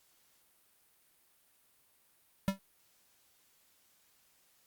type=tone with exponential decay; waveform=square; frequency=194.5 Hz; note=G3; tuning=13 cents flat; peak=-24 dBFS; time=2.48-2.59 s; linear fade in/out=0 ms; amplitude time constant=23 ms; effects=white hiss -69 dBFS RMS until 4.66 s + Opus 48 kbps